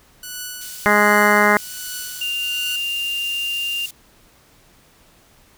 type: tone with tremolo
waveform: 5% pulse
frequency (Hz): 1480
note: F#6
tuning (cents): 0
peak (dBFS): -16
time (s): 0.23-2.76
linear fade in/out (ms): 2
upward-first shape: triangle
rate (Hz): 1.3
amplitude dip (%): 85
type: high-pass noise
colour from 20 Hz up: pink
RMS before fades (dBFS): -35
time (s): 0.61-3.91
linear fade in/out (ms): 5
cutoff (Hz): 5200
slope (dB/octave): 12
type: harmonic tone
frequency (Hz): 207.7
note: G#3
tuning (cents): 0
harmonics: 1 / 2 / 3 / 4 / 5 / 6 / 7 / 8 / 9 / 10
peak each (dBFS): -21 / -21 / -21 / -21 / -21 / -21 / -21 / -21 / -21 / -21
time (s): 0.86-1.57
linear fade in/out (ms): 0
type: tone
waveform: sine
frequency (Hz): 2794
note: F7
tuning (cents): 0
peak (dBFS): -21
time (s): 2.21-3.86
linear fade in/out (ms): 5
effects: pink hiss -53 dBFS RMS until 5.57 s